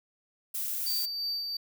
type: noise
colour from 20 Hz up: violet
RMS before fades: -33 dBFS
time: 0.54-1.06 s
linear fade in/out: 10 ms
type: tone with tremolo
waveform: triangle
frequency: 4625 Hz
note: D8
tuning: 27 cents flat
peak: -28 dBFS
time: 0.86-1.57 s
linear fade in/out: 5 ms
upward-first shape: sine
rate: 2.9 Hz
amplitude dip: 35%
effects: none